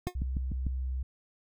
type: click train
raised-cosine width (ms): 5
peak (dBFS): -22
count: 5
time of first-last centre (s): 0.07-0.667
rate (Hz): 6.7
type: tone with exponential decay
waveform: 25% pulse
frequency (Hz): 359.9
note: F#4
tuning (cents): -48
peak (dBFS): -27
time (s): 0.07-0.15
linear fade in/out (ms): 1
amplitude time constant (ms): 17
type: tone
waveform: sine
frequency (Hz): 64.5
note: C2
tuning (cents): -24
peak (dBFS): -30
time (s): 0.15-1.03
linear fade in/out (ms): 5
effects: none